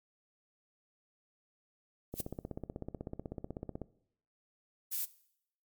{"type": "noise with exponential growth", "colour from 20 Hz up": "violet", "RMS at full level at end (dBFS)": -30, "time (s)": [2.12, 2.21], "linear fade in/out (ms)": 5, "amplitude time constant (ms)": 19}
{"type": "click train", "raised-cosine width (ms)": 2, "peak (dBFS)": -26, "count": 28, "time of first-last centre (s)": [2.14, 3.817], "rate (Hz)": 16.1}
{"type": "noise", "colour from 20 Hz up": "violet", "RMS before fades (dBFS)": -35, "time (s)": [4.91, 5.06], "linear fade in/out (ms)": 20}
{"effects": ["noise-tail reverb RT60 0.7 s tail -19 dB re dry", "MP3 96 kbps"]}